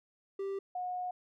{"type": "tone pair in turn", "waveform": ["triangle", "sine"], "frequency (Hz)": [392, 725.6], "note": ["G4", "F#5"], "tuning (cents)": [0, -34], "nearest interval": "major seventh", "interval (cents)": 1066, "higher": "second", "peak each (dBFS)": [-32, -34], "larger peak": "first", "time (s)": [[0.39, 0.59], [0.75, 1.11]], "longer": "second", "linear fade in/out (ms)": 5, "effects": []}